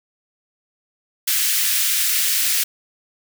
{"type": "high-pass noise", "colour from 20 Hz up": "white", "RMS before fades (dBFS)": -19, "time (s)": [1.27, 2.64], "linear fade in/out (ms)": 10, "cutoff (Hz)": 1700, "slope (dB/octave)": 24, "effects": []}